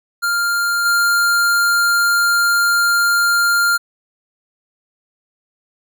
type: tone with level steps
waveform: square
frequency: 1399 Hz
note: F6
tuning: 3 cents sharp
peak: -16 / -13 dBFS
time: 0.22-3.78 s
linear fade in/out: 20 ms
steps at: 0.85 s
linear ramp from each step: 10 ms
effects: none